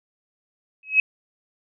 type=tone with exponential growth; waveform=sine; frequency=2559 Hz; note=D#7; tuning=48 cents sharp; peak=-9 dBFS; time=0.83-1 s; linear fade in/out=2 ms; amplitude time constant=35 ms; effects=none